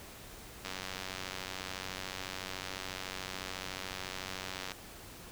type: click train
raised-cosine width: 0.2 ms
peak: -21 dBFS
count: 383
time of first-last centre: 0.65-4.718 s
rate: 93.9 Hz
effects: pink hiss -50 dBFS RMS until 5.31 s